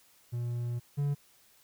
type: tone pair in turn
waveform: triangle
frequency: 120 / 143.17 Hz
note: B2 / D3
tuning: -49 / -44 cents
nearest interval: minor third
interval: 305 cents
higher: second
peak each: -29 / -25 dBFS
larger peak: second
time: 0.32-0.8 / 0.97-1.15 s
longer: first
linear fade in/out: 20 ms
effects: white hiss -63 dBFS RMS until 1.63 s